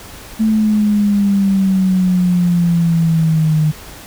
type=exponential sweep; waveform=sine; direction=down; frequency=220.8 to 152.6 Hz; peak=-10 dBFS; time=0.39-3.72 s; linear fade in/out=20 ms; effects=added 50 Hz sine -44 dBFS peak until 4.06 s + pink hiss -35 dBFS RMS until 4.06 s